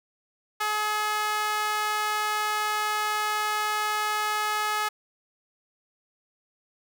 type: tone with high-pass filter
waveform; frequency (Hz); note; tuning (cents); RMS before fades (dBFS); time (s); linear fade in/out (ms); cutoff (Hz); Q
sawtooth; 424.1; G#4; +36; -27; 0.6-4.89; 10; 1100; 2.1
effects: none